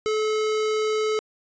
square tone, 431.6 Hz, A4, 33 cents flat, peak -22 dBFS, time 0.06-1.19 s, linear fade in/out 0 ms, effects resampled to 16000 Hz

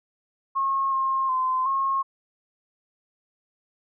sine tone with pitch steps, 1084 / 1068 / 1032 / 1082 Hz, C#6 / C6 / C6 / C#6, -39 / +35 / -24 / -42 cents, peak -21 dBFS, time 0.55-2.03 s, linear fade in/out 20 ms, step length 370 ms, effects none

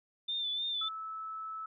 sine tone with vibrato, 3553 Hz, A7, 16 cents sharp, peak -32 dBFS, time 0.28-0.89 s, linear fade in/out 10 ms, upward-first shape sine, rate 3.3 Hz, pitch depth 44 cents each way
sine tone, 1306 Hz, E6, 17 cents flat, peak -38 dBFS, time 0.81-1.66 s, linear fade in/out 5 ms
effects none

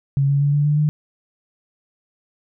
sine tone with pitch steps, 138.6 / 140.94 / 143.32 / 145.74 / 148.2 / 150.71 Hz, C#3 / C#3 / D3 / D3 / D3 / D3, 0 / +29 / -42 / -13 / +16 / +45 cents, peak -14 dBFS, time 0.17-0.89 s, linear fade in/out 0 ms, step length 120 ms, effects none

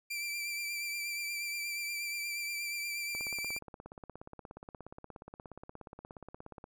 sawtooth tone with vibrato, 2349 Hz, D7, in tune, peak -32 dBFS, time 0.1-3.59 s, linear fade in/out 10 ms, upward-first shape triangle, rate 8.4 Hz, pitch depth 34 cents each way
click train, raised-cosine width 1 ms, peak -32 dBFS, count 60, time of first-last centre 3.15-6.641 s, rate 16.9 Hz
effects none

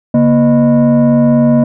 sine tone with frequency modulation, 237 Hz, A#3, 29 cents sharp, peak -4 dBFS, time 0.14-1.64 s, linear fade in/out 5 ms, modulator 378 Hz, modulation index 0.83, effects tanh soft clip ceiling -3 dBFS

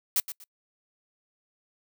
blue noise with echo, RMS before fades -24 dBFS, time 0.16-0.2 s, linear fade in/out 2 ms, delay 120 ms, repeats 2, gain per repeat -12 dB, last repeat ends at 0.44 s, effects noise-tail reverb RT60 0.1 s tail -26 dB re dry

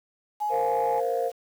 sine tone, 840 Hz, G#5, 19 cents sharp, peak -24 dBFS, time 0.4-1.01 s, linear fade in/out 20 ms
sine chord, Bb suspended second, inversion none, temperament equal, 466.2 / 523.3 / 698.5 Hz, Bb4 / C5 / F5, 0 / 0 / 0 cents, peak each -27 / -27 / -28 dBFS, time 0.49-1.32 s, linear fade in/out 50 ms
effects tanh soft clip ceiling -16 dBFS + 8-bit

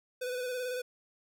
square tone with vibrato, 500 Hz, B4, 21 cents sharp, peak -34 dBFS, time 0.21-0.82 s, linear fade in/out 10 ms, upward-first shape square, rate 18 Hz, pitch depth 26 cents each way, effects none

